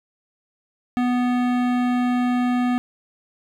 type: tone with hard clipping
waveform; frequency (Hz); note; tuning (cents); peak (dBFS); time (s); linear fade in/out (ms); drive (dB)
sine; 246.9; B3; 0; -20; 0.97-2.78; 0; 17
effects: none